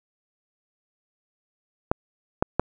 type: clicks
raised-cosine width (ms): 1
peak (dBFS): -5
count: 3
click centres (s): 1.915 / 2.425 / 2.596
effects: none